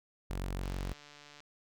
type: tone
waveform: sawtooth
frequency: 46.25 Hz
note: F#1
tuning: in tune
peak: -31 dBFS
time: 0.3-0.93 s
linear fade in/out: 0 ms
type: click train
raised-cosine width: 0.2 ms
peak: -36 dBFS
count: 114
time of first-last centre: 0.63-1.404 s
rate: 146 Hz
effects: none